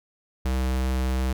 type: tone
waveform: square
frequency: 64.5 Hz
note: C2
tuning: 24 cents flat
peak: -23 dBFS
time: 0.45-1.33 s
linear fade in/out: 5 ms
effects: none